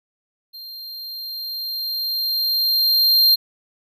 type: tone with level ramp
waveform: square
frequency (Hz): 4186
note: C8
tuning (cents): 0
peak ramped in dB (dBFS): -35 to -11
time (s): 0.53-3.36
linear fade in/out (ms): 20
effects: none